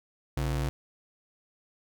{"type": "ring-modulated tone", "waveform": "square", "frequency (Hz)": 99.9, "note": "G2", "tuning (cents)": 33, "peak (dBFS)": -25, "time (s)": [0.37, 0.69], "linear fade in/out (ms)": 0, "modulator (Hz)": 38.8, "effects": []}